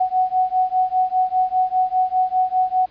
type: beating tone pair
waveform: sine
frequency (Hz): 740 / 745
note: F#5 / F#5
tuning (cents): 0 / +12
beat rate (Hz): 5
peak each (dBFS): -19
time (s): 0-2.86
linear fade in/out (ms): 10
effects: pink hiss -53 dBFS RMS until 2.9 s + resampled to 11025 Hz